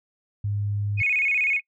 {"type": "tone", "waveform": "sine", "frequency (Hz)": 102.4, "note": "G#2", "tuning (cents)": -24, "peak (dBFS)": -23, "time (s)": [0.44, 1.02], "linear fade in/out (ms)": 5}
{"type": "tone with vibrato", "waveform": "sine", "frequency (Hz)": 2337, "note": "D7", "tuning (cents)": -9, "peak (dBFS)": -19, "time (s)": [0.97, 1.61], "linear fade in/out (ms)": 50, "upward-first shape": "square", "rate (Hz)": 16, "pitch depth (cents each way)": 110}
{"effects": ["noise-tail reverb RT60 0.1 s tail -25 dB re dry", "tanh soft clip ceiling -11 dBFS"]}